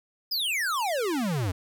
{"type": "exponential sweep", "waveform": "square", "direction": "down", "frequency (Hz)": [5180, 85.3], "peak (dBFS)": -26, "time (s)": [0.31, 1.52], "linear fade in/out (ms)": 10, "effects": []}